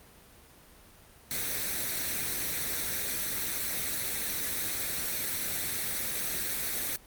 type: noise with comb filter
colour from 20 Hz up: white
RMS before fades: -32 dBFS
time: 1.31-6.96 s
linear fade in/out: 0 ms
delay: 0.5 ms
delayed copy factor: +0.5
effects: pink hiss -55 dBFS RMS until 7.06 s + Opus 32 kbps